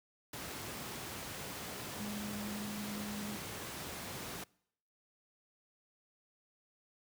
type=tone in noise; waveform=sine; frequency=207.6 Hz; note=G#3; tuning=in tune; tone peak=-40 dBFS; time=1.99-3.36 s; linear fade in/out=5 ms; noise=pink; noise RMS=-43 dBFS; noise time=0.33-4.44 s; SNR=0 dB; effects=noise-tail reverb RT60 0.7 s tail -25 dB re dry + high-pass 100 Hz 12 dB/octave